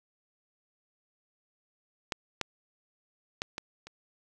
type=clicks; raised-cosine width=0.2 ms; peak=-13 / -12 / -14 / -18 / -28 dBFS; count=5; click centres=2.122 / 2.413 / 3.419 / 3.581 / 3.87 s; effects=none